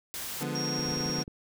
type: noise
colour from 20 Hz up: white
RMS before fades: -37 dBFS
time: 0.14-0.43 s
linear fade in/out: 0 ms
type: chord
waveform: 25% pulse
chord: D diminished seventh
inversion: none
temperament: equal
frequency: 146.83 / 174.61 / 207.7 / 246.9 Hz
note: D3 / F3 / Ab3 / Cb4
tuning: 0 / 0 / 0 / 0 cents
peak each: -31 / -34 / -37 / -32 dBFS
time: 0.4-1.24 s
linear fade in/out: 20 ms
type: tone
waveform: sine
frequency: 5588 Hz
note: F8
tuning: in tune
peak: -32 dBFS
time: 0.55-1.23 s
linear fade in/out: 5 ms
type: clicks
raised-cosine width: 3 ms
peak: -29 dBFS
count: 10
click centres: 0.793 / 0.86 / 0.89 / 0.921 / 0.971 / 1.005 / 1.06 / 1.099 / 1.185 / 1.279 s
effects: none